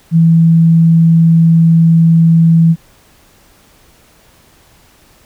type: tone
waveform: sine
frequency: 164.81 Hz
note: E3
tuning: in tune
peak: -4 dBFS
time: 0.11-2.76 s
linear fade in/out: 50 ms
effects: pink hiss -47 dBFS RMS until 5.25 s